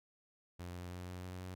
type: tone with pitch steps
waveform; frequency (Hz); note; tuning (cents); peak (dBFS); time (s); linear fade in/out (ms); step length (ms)
sawtooth; 88.3 / 89.02 / 89.74 / 90.47 / 91.2 / 91.94; F2 / F2 / F2 / F#2 / F#2 / F#2; +20 / +34 / +48 / -38 / -24 / -10; -40; 0.59-1.55; 10; 160
effects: none